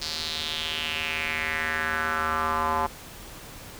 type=tone with band-pass filter sweep; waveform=square; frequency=78.9 Hz; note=D#2; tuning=25 cents sharp; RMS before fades=-28 dBFS; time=0.01-2.87 s; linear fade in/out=10 ms; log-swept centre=4700 to 940 Hz; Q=3.9; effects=pink hiss -43 dBFS RMS until 3.79 s